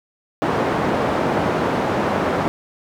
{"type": "band-pass noise", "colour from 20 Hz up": "white", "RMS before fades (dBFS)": -20, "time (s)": [0.42, 2.48], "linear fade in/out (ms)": 0, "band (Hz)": [110, 820], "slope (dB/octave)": 12, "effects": []}